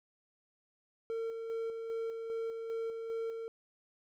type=tone with tremolo; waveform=triangle; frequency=454.2 Hz; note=A#4; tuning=45 cents flat; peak=-32 dBFS; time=1.1-3.48 s; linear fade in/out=0 ms; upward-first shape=square; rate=2.5 Hz; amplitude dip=40%; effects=none